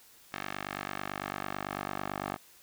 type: tone with band-pass filter sweep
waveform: 10% pulse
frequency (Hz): 49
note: G1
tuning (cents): 0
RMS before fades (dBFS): -38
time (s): 0.32-2.37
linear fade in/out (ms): 20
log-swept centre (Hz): 1900 to 1000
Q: 0.97
effects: white hiss -58 dBFS RMS until 2.62 s